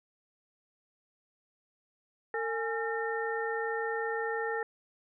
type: harmonic tone with a mistuned harmonic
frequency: 453.6 Hz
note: A#4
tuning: 47 cents flat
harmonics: 1 / 2 / 3 / 4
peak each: -33 / -37 / -41 / -36 dBFS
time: 2.34-4.63 s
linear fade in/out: 2 ms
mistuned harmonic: 2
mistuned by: -150 cents
effects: none